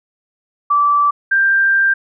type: tone pair in turn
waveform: sine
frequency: 1161 / 1583.2 Hz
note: D6 / G6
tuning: -20 / +17 cents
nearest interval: perfect fourth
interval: 537 cents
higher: second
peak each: -10 dBFS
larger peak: neither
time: 0.7-1.11 / 1.31-1.94 s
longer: second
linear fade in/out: 10 ms
effects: none